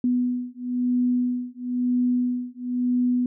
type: beating tone pair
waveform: sine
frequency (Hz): 246.9 / 247.9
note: B3 / B3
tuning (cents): 0 / +7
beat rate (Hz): 1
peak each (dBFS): -24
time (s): 0.04-3.26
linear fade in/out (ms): 2
effects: none